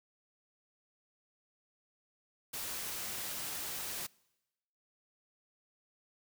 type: noise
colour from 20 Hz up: white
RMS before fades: -40 dBFS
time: 2.53-4.07 s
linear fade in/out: 10 ms
effects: noise-tail reverb RT60 1.0 s tail -25 dB re dry